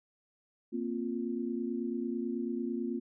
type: chord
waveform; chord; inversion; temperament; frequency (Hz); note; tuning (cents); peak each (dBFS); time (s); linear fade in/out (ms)
sine; Bb suspended second; none; just; 233.1 / 262.2 / 349.6; Bb3 / C4 / F4; 0 / +4 / +2; -35 / -37 / -37; 0.72-3; 20
effects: none